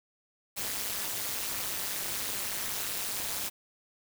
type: noise with amplitude modulation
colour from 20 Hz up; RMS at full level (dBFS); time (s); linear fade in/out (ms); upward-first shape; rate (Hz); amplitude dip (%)
white; -30; 0.56-3.5; 20; sine; 207; 100
effects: none